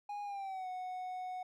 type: tone with pitch glide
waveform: triangle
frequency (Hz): 822 to 736.6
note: G#5 to F#5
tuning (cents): -18 to -8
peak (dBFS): -37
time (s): 0.09-1.43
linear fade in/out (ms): 5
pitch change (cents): -190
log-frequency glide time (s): 0.23-0.68
effects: none